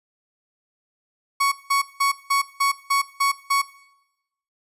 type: tone bursts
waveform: 35% pulse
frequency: 1113 Hz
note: C#6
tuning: 7 cents sharp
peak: -15 dBFS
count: 8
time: 1.4-3.62 s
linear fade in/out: 10 ms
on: 120 ms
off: 180 ms
effects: noise-tail reverb RT60 0.9 s tail -19 dB re dry + resampled to 32000 Hz